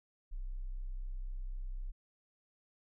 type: tone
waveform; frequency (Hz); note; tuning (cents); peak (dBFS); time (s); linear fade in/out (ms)
sine; 31.97; C1; -39; -37; 0.31-1.92; 20
effects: none